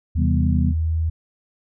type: tone with pitch glide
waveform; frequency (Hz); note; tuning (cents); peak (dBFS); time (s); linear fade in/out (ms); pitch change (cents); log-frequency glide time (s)
sine; 80 to 80.7; D#2 to E2; +49 to -36; -18; 0.15-1.1; 10; +15; 0.74-0.95
type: chord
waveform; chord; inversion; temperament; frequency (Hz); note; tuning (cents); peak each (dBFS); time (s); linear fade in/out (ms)
sine; C major seventh; none; just; 130.81 / 163.52 / 196.22 / 245.3; C3 / E3 / G3 / B3; 0 / -14 / +2 / -12; -24; 0.16-0.74; 50
effects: none